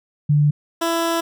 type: tone pair in turn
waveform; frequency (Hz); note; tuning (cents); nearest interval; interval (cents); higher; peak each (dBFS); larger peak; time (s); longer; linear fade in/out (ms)
sine / 15% pulse; 147.4 / 333.4; D3 / E4; +7 / +20; octave + major second; 1413; second; -12; neither; 0.29-0.51 / 0.81-1.21; second; 10
effects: none